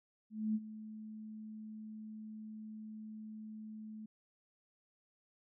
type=tone with ADSR envelope; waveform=sine; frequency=216.4 Hz; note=A3; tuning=29 cents flat; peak=-30 dBFS; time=0.3-4.06 s; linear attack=250 ms; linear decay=41 ms; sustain=-15 dB; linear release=6 ms; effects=none